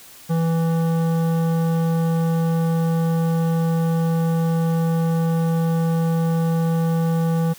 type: tone with hard clipping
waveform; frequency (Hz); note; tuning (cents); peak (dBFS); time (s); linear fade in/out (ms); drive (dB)
sine; 164.81; E3; 0; -19; 0.29-7.54; 20; 13
effects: white hiss -44 dBFS RMS until 7.58 s